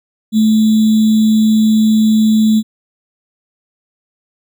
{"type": "tone with sample-and-hold", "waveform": "sine", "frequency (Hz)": 217.8, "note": "A3", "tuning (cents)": -17, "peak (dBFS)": -7, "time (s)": [0.32, 2.63], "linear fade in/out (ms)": 50, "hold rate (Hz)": 3675, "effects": []}